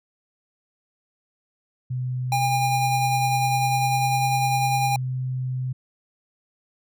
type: tone with pitch glide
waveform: sine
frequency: 126.6 to 128.44 Hz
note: B2 to C3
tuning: +43 to -32 cents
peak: -24 dBFS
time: 1.9-5.73 s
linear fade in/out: 10 ms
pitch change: +25 cents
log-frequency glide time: 3.41-4.31 s
type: tone with tremolo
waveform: square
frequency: 807 Hz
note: G#5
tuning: 50 cents flat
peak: -20 dBFS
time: 2.32-4.96 s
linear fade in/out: 2 ms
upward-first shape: sine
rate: 10 Hz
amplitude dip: 30%
effects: none